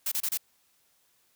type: noise bursts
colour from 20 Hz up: blue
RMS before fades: -29 dBFS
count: 4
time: 0.06-0.375 s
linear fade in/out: 5 ms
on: 57 ms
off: 29 ms
effects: white hiss -68 dBFS RMS until 1.35 s